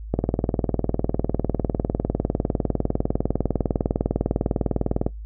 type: click train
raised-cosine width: 2 ms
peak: -7 dBFS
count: 99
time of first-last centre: 0.14-5.065 s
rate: 19.9 Hz
effects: noise-tail reverb RT60 0.1 s tail -17 dB re dry + added 53 Hz sine -32 dBFS peak until 5.25 s